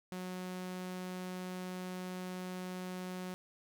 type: tone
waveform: sawtooth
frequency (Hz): 183.1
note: F#3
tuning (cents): -18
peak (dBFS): -36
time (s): 0.12-3.34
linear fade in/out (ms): 0
effects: none